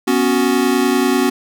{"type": "chord", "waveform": "square", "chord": "B suspended second", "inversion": "none", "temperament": "equal", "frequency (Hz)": [246.9, 277.2, 370], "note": ["B3", "C#4", "F#4"], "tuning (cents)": [0, 0, 0], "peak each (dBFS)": -18, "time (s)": [0.07, 1.3], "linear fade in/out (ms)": 10, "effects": []}